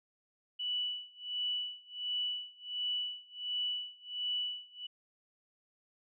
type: tone with tremolo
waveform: sine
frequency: 2960 Hz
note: F#7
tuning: in tune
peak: -31 dBFS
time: 0.59-4.87 s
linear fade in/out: 10 ms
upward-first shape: sine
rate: 1.4 Hz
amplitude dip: 95%
effects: none